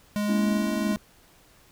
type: tone with pitch glide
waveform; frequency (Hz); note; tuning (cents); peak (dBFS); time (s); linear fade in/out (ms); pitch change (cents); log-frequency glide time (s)
square; 207.7 to 209.3; G#3 to G#3; 0 to +14; -25; 0.16-0.96; 0; +14; 0.31-0.45
type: chord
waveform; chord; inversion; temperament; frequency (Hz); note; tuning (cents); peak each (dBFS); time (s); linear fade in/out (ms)
triangle; A# half-diminished seventh; third; equal; 207.7 / 233.1 / 277.2 / 329.6; G#3 / A#3 / C#4 / E4; 0 / 0 / 0 / 0; -30; 0.28-0.94; 10
type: click train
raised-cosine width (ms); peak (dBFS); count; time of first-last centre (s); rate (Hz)
3; -33; 11; 0.47-0.97; 20
effects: pink hiss -57 dBFS RMS until 1.71 s